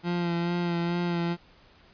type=tone with vibrato; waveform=30% pulse; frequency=172.7 Hz; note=F3; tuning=19 cents flat; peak=-23 dBFS; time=0.03-1.37 s; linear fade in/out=50 ms; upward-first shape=sine; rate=2.3 Hz; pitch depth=24 cents each way; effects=pink hiss -57 dBFS RMS until 1.93 s + resampled to 11025 Hz